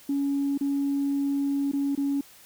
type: tone with dropouts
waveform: sine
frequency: 280 Hz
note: C#4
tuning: 18 cents sharp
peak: -22 dBFS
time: 0.09-2.21 s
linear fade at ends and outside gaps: 5 ms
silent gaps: 0.577-0.609 / 1.716-1.733 / 1.952-1.975 s
effects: tanh soft clip ceiling -19 dBFS + white hiss -52 dBFS RMS until 2.45 s